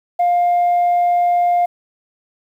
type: tone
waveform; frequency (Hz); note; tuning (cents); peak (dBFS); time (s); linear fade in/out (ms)
sine; 704; F5; +14; -10; 0.19-1.66; 10
effects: tanh soft clip ceiling -10 dBFS + 8-bit